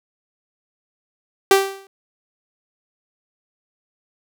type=tone with exponential decay; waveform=sawtooth; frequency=390 Hz; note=G4; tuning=9 cents flat; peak=-4 dBFS; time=1.51-1.87 s; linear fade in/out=2 ms; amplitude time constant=77 ms; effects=none